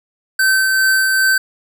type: tone with tremolo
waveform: square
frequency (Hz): 1543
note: G6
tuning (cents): -28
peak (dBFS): -11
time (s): 0.39-1.38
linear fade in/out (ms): 5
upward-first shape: triangle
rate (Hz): 2.5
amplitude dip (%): 30
effects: none